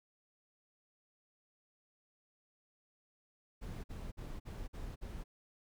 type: noise bursts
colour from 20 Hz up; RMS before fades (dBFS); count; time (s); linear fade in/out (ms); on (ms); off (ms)
brown; -44; 6; 3.61-5.24; 20; 230; 50
effects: none